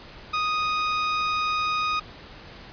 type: tone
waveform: sawtooth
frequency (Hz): 1244.5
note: D#6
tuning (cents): 0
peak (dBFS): -19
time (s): 0.33-2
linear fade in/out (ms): 10
effects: pink hiss -44 dBFS RMS until 2.72 s + resampled to 11025 Hz

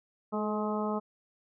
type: harmonic tone with a mistuned harmonic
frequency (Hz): 211.3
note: G#3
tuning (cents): +30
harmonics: 1 / 2 / 3 / 4 / 5 / 6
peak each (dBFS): -32 / -35 / -37 / -38 / -39 / -40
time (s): 0.32-1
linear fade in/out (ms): 20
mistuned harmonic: 2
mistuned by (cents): +26
effects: none

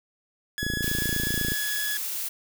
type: tone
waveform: sawtooth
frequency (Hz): 1687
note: G#6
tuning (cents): +27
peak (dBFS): -25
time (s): 0.58-1.97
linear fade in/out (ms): 0
type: click train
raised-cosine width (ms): 3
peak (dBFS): -17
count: 26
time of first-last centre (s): 0.63-1.52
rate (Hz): 28.1
type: noise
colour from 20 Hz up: blue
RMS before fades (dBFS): -31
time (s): 0.82-2.29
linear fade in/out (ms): 10
effects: none

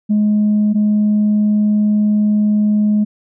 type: tone pair in turn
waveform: sine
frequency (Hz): 210.1 / 210.1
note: G#3 / G#3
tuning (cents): +20 / +20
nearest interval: unison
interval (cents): 0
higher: neither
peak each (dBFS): -9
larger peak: neither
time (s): 0.09-0.74 / 0.74-3.05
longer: second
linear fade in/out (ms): 20
effects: tanh soft clip ceiling -8 dBFS

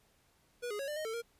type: tone with pitch steps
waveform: square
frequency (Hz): 484.6 / 415 / 552 / 596 / 620 / 446 / 467.1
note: B4 / G#4 / C#5 / D5 / D#5 / A4 / A#4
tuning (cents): -33 / -1 / -7 / +25 / -6 / +23 / +3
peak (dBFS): -37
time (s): 0.62-1.222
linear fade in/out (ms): 20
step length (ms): 86
effects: pink hiss -70 dBFS RMS until 1.39 s + resampled to 32000 Hz

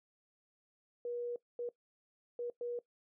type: tone bursts at uneven times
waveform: sine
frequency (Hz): 480.8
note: B4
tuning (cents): -46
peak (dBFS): -36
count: 4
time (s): 1.05-1.36 / 1.59-1.69 / 2.39-2.5 / 2.61-2.79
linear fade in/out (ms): 2
effects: noise-tail reverb RT60 0.1 s tail -19 dB re dry

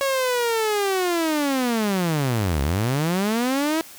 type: linear two-way sweep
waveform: sawtooth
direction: down then up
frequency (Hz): 554.4 to 65.7 to 328.5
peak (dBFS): -16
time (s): 0.01-3.81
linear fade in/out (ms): 0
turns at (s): 2.62
effects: white hiss -43 dBFS RMS until 3.98 s

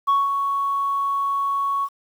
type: tone with ADSR envelope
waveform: sine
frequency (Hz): 1112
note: C#6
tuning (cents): +5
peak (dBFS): -12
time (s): 0.07-1.89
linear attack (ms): 20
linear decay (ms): 190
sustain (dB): -7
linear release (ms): 55
effects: tanh soft clip ceiling -13 dBFS + 8-bit

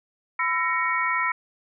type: tone cluster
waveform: sine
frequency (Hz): 1006 / 1338 / 1874 / 2232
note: B5 / E6 / A#6 / C#7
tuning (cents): +32 / +25 / +9 / +11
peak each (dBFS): -27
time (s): 0.39-1.32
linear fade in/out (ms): 5
effects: none

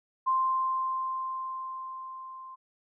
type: tone with level ramp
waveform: sine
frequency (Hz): 1046.5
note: C6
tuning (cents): 0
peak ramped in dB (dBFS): -22 to -42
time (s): 0.26-2.56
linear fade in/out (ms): 20
effects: none

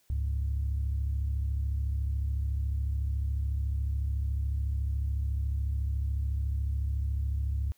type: tone pair together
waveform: sine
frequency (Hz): 69.9 / 103.83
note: C#2 / G#2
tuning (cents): +15 / 0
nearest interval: perfect fifth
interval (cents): 685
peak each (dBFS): -27 / -34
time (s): 0.1-7.72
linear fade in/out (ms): 0
effects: tanh soft clip ceiling -21 dBFS + white hiss -68 dBFS RMS until 7.77 s

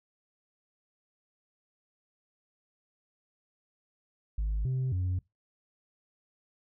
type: tone with pitch steps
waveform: sine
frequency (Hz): 52.3 / 129.9 / 91.4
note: G#1 / C3 / F#2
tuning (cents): +13 / -12 / -21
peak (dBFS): -25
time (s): 4.38-5.19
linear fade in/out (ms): 5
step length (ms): 270
effects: noise-tail reverb RT60 0.2 s tail -24 dB re dry + tanh soft clip ceiling -26 dBFS

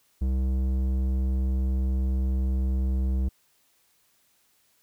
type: tone with low-pass filter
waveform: square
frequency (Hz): 65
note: C2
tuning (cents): -11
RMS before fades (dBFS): -25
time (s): 0.21-3.29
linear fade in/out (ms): 10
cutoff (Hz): 280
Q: 0.54
effects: white hiss -66 dBFS RMS until 4.82 s

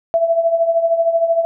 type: tone with tremolo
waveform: sine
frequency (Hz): 666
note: E5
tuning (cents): +18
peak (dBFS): -9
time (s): 0.14-1.45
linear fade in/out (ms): 0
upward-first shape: triangle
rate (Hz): 13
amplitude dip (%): 75
effects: none

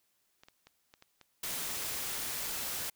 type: clicks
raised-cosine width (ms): 0.2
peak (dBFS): -36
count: 6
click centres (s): 0.435 / 0.485 / 0.67 / 0.939 / 1.024 / 1.213
type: noise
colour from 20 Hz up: white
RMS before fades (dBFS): -37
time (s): 1.43-2.9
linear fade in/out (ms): 5
effects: white hiss -75 dBFS RMS until 2.95 s

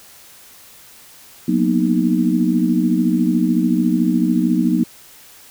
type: chord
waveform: sine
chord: B major seventh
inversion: second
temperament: equal with one note detuned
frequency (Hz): 182.34 / 233.1 / 246.9 / 311.1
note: F#3 / A#3 / B3 / D#4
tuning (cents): -25 / 0 / 0 / 0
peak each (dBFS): -19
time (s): 1.48-4.84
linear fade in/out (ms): 5
effects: white hiss -44 dBFS RMS until 5.5 s

